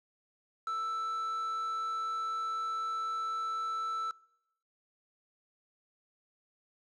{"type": "tone with quantisation", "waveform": "triangle", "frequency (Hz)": 1322, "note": "E6", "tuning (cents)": 5, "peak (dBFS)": -30, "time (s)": [0.67, 4.11], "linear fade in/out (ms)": 2, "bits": 8, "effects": ["noise-tail reverb RT60 0.9 s tail -25 dB re dry", "low-pass 7000 Hz 12 dB/octave"]}